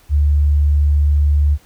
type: tone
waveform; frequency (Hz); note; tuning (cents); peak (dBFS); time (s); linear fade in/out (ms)
sine; 73.1; D2; -7; -10; 0.09-1.58; 50
effects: pink hiss -51 dBFS RMS until 1.65 s